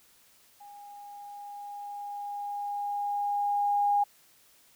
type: tone with level ramp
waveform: sine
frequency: 816 Hz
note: G#5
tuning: 31 cents flat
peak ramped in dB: -46 to -21 dBFS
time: 0.6-4.04 s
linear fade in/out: 10 ms
effects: white hiss -61 dBFS RMS until 4.75 s